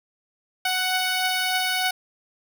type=beating tone pair; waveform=10% pulse; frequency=742 / 745.3 Hz; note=F#5 / F#5; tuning=+5 / +12 cents; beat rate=3.3 Hz; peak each=-14 / -23 dBFS; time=0.65-1.91 s; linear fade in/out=5 ms; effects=none